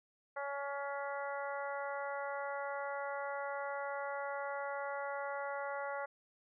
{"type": "harmonic tone", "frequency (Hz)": 281.1, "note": "C#4", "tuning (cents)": 24, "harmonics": [2, 3, 4, 5, 6, 7], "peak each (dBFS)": [-41, -43, -46, -45, -52, -49], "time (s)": [0.36, 6.06], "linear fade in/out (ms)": 10, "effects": []}